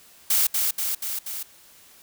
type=noise with echo; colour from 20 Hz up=blue; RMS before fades=-20 dBFS; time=0.3-0.47 s; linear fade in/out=5 ms; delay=240 ms; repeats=4; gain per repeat=-3 dB; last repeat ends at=1.43 s; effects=white hiss -52 dBFS RMS until 2.02 s